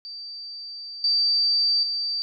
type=tone with level steps; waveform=sine; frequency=4648 Hz; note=D8; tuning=19 cents flat; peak=-34 / -18 / -24 dBFS; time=0.05-2.22 s; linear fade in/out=0 ms; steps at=1.04 / 1.83 s; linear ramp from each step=2 ms; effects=none